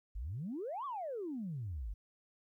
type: exponential two-way sweep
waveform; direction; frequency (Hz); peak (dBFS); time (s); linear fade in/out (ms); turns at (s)
sine; up then down; 45 to 1172 to 45; -37; 0.15-1.94; 10; 0.85
effects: tanh soft clip ceiling -33 dBFS + 13-bit